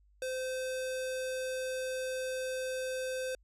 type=tone with low-pass filter; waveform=square; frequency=516 Hz; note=C5; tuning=24 cents flat; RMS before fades=-36 dBFS; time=0.22-3.35 s; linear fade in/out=2 ms; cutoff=10000 Hz; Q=1.4; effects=added 50 Hz sine -62 dBFS peak until 3.43 s